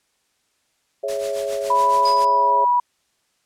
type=chord; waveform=sine; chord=C# minor; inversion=second; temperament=equal; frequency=415.3 / 554.4 / 659.3 Hz; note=G#4 / C#5 / E5; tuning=0 / 0 / 0 cents; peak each=-28 / -24 / -28 dBFS; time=1.03-2.65 s; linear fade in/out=10 ms
type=noise with tremolo; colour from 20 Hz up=white; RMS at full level=-32 dBFS; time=1.08-2.25 s; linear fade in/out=5 ms; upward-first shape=triangle; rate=7.2 Hz; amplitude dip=80%
type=tone with pitch glide; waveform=sine; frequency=987.8 to 975.3 Hz; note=B5 to B5; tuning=0 to -22 cents; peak=-14 dBFS; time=1.7-2.8 s; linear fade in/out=5 ms; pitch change=-22 cents; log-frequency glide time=2.17-2.47 s
type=tone with exponential decay; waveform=sine; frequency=4965 Hz; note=D#8; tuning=5 cents flat; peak=-22 dBFS; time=2.05-2.51 s; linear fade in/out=5 ms; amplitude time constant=100 ms
effects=white hiss -67 dBFS RMS until 3.45 s + low-pass 9000 Hz 12 dB/octave